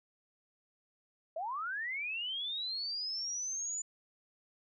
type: linear sweep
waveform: sine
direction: up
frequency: 611 to 7040 Hz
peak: -35 dBFS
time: 1.36-3.82 s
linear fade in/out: 5 ms
effects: none